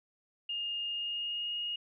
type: tone with pitch glide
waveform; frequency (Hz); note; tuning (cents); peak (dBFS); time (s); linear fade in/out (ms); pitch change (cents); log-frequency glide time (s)
sine; 2832 to 2865; F7 to F7; +23 to +44; -33; 0.49-1.76; 5; +21; 0.87-1.55
effects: none